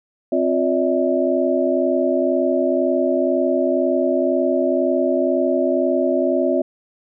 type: tone cluster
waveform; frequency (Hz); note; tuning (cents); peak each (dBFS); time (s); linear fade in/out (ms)
sine; 263.4 / 353.9 / 580 / 642; C4 / F4 / D5 / E5; +12 / +23 / -22 / -46; -21; 0.32-6.62; 5
effects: none